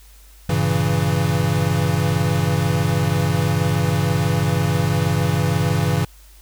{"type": "chord", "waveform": "square", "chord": "G diminished seventh", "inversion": "none", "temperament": "equal", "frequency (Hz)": [98, 116.54, 138.59, 164.81], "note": ["G2", "Bb2", "Db3", "Fb3"], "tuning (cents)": [0, 0, 0, 0], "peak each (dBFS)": [-23, -26, -22, -22], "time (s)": [0.49, 6.05], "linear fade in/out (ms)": 5, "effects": ["added 50 Hz sine -44 dBFS peak until 6.41 s", "white hiss -51 dBFS RMS until 6.41 s"]}